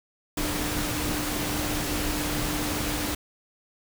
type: tone in noise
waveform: sine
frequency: 299.2 Hz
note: D4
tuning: 32 cents sharp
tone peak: -32 dBFS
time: 0.37-3.15 s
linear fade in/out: 5 ms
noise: pink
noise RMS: -29 dBFS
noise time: 0.37-3.15 s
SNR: -6 dB
effects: none